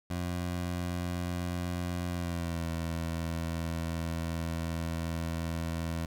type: tone with pitch glide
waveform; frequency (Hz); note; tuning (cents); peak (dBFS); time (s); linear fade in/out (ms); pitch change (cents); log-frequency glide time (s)
20% pulse; 88.1 to 82.68; F2 to E2; +16 to +6; -27; 0.1-6.06; 5; -110; 2.09-2.67
effects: none